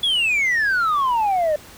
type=exponential sweep; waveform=sine; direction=down; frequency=3439 to 587.3 Hz; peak=-14 dBFS; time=0.03-1.56 s; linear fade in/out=5 ms; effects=tanh soft clip ceiling -15 dBFS + pink hiss -43 dBFS RMS until 1.77 s